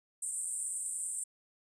white band-pass noise, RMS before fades -37 dBFS, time 0.22-1.24 s, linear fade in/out 5 ms, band 8100 to 9200 Hz, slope 96 dB/octave, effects resampled to 22050 Hz

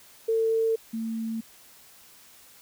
sine tone pair in turn, 449.3 / 224.7 Hz, A4 / A3, +36 / +37 cents, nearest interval octave, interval 1199 cents, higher first, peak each -21 / -28 dBFS, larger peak first, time 0.28-0.76 / 0.93-1.41 s, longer neither, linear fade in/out 10 ms, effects white hiss -53 dBFS RMS until 2.61 s

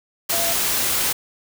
sine tone in noise, 675 Hz, E5, 41 cents sharp, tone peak -26 dBFS, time 0.32-0.53 s, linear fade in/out 10 ms, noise white, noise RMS -21 dBFS, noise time 0.29-1.13 s, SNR -8 dB, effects none

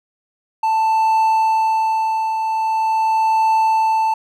triangle tone with tremolo, 884 Hz, A5, 8 cents sharp, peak -10 dBFS, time 0.63-4.14 s, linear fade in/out 5 ms, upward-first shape triangle, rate 0.43 Hz, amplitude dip 50%, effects none

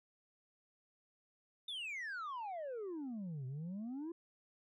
sine exponential two-way sweep, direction down then up, 3653 to 125.2 to 346.9 Hz, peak -38 dBFS, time 1.68-4.12 s, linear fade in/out 5 ms, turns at 3.46 s, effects tanh soft clip ceiling -40 dBFS

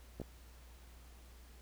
clicks, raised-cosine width 2 ms, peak -29 dBFS, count 2, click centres 0.2 / 0.216 s, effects added 60 Hz sine -55 dBFS peak until 1.61 s + pink hiss -63 dBFS RMS until 1.61 s

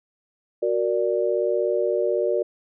sine chord, Gb augmented, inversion none, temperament equal, 370 / 466.2 / 587.3 Hz, Gb4 / Bb4 / D5, 0 / 0 / 0 cents, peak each -24 dBFS, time 0.62-2.43 s, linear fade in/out 10 ms, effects none

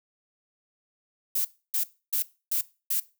violet noise bursts, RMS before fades -26 dBFS, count 5, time 1.35-3 s, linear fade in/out 5 ms, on 98 ms, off 290 ms, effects noise-tail reverb RT60 0.3 s tail -19 dB re dry

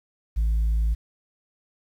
sine tone, 54.9 Hz, A1, 3 cents flat, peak -17 dBFS, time 0.36-0.95 s, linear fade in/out 20 ms, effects tanh soft clip ceiling -18 dBFS + 9-bit

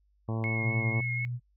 harmonic tone, 111.9 Hz, A2, 30 cents sharp, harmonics 1 / 2 / 3 / 4 / 5 / 6 / 7 / 8 / 9 / 10, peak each -30 / -36 / -40 / -42 / -44 / -46 / -47 / -48 / -49 / -50 dBFS, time 0.28-1.01 s, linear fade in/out 10 ms
sine tone with vibrato, 2173 Hz, C#7, 35 cents flat, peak -31 dBFS, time 0.44-1.25 s, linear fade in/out 0 ms, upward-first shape sine, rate 4 Hz, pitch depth 19 cents each way
sine tone, 122.2 Hz, B2, 18 cents flat, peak -31 dBFS, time 0.6-1.4 s, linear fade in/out 50 ms
effects noise-tail reverb RT60 0.1 s tail -26 dB re dry + added 50 Hz sine -65 dBFS peak until 1.56 s

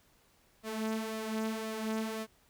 sawtooth tone with flanger, 220 Hz, A3, in tune, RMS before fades -36 dBFS, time 0.63-2.27 s, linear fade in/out 50 ms, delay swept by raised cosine 1.6 to 4.7 ms, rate 1.9 Hz, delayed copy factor +0.55, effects pink hiss -67 dBFS RMS until 2.49 s

